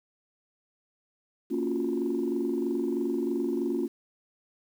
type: chord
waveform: sine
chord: Gb major seventh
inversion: first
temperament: just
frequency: 231.2 / 277.5 / 346.9 / 370 Hz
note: Bb3 / Db4 / F4 / Gb4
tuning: -14 / +2 / -12 / 0 cents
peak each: -32 / -30 / -29 / -34 dBFS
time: 1.5-3.88 s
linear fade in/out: 20 ms
effects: tanh soft clip ceiling -19 dBFS + 9-bit